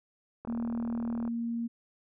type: click train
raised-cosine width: 1 ms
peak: -28 dBFS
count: 34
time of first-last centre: 0.45-1.277 s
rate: 39.9 Hz
type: tone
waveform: sine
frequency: 233.1 Hz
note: A#3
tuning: in tune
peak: -30 dBFS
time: 0.47-1.68 s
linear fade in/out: 20 ms
effects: none